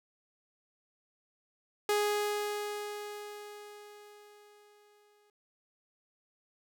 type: tone with exponential decay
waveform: sawtooth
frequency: 415.3 Hz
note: G#4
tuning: in tune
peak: -22 dBFS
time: 1.89-5.3 s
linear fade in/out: 2 ms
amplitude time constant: 740 ms
effects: none